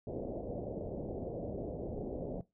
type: low-pass noise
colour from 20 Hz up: white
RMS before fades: -40 dBFS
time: 0.07-2.41 s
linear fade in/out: 2 ms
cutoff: 630 Hz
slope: 48 dB/octave
effects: noise-tail reverb RT60 0.2 s tail -18 dB re dry